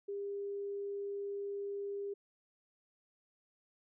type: tone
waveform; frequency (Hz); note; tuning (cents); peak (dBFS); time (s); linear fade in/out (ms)
sine; 401.7; G4; +42; -37; 0.08-2.14; 10
effects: none